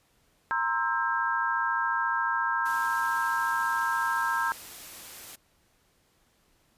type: chord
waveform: sine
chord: C dominant seventh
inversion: third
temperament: equal with one note detuned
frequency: 932.3 / 1046.5 / 1318.5 / 1600.9 Hz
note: Bb5 / C6 / E6 / G6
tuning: 0 / 0 / 0 / +36 cents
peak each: -30 / -32 / -31 / -29 dBFS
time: 0.51-4.52 s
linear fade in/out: 0 ms
type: noise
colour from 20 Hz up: white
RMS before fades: -44 dBFS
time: 2.65-5.36 s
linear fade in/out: 10 ms
effects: pink hiss -67 dBFS RMS until 6.77 s + resampled to 32000 Hz